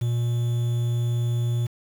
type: tone with quantisation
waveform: triangle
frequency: 119.3 Hz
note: A#2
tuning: 41 cents sharp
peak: -19 dBFS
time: 0.01-1.67 s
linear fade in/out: 10 ms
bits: 7
effects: none